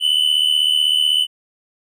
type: tone pair together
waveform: triangle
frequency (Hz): 2960 / 3036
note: F#7 / F#7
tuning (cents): 0 / +44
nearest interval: unison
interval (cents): 44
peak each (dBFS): -15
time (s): 0-1.27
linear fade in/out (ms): 50
effects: none